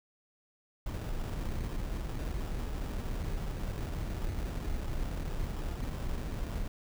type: noise with sample-and-hold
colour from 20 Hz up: brown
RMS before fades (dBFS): -35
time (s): 0.86-6.68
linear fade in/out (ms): 5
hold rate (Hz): 2100
effects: none